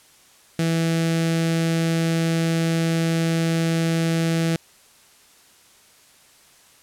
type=tone with notch filter; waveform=sawtooth; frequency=164.7 Hz; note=E3; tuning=1 cent flat; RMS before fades=-21 dBFS; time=0.59-4.56 s; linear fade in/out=2 ms; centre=1000 Hz; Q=1.4; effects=white hiss -53 dBFS RMS until 6.82 s + low-pass 11000 Hz 12 dB/octave